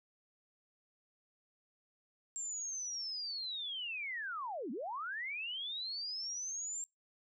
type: linear two-way sweep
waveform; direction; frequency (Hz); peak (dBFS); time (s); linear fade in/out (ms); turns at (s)
sine; down then up; 7459 to 207.7 to 7459; -38; 2.36-6.84; 0; 4.71
effects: noise-tail reverb RT60 0.2 s tail -25 dB re dry